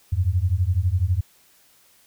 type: beating tone pair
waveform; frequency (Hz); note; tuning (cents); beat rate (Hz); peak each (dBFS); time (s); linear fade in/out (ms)
sine; 84.9 / 96.9; F2 / G2; -48 / -20; 12; -21; 0.12-1.21; 10
effects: white hiss -57 dBFS RMS until 2.06 s